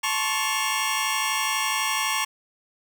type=tone cluster; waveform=20% pulse; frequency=874 / 1067 / 1119 / 2811 Hz; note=A5 / C6 / C#6 / F7; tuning=-12 / +34 / +16 / +11 cents; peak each=-24 dBFS; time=0.03-2.25 s; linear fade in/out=10 ms; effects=none